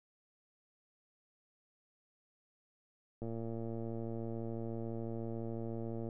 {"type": "click train", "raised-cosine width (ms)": 2, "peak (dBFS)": -29, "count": 328, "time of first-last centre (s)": [3.22, 6.088], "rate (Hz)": 114, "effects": []}